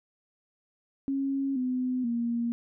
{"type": "tone with pitch steps", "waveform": "sine", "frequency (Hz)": [273.3, 253.5, 235.2], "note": ["C#4", "B3", "A#3"], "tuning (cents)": [-24, 45, 16], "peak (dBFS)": -26, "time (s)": [1.08, 2.52], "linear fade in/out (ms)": 0, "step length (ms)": 480, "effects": []}